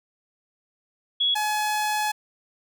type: tone pair in turn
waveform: sine / sawtooth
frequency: 3355 / 847.8 Hz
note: G#7 / G#5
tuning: +17 / +35 cents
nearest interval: 2 octaves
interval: 2382 cents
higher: first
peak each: -19 dBFS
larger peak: neither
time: 1.2-1.35 / 1.35-2.12 s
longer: second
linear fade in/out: 10 ms
effects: none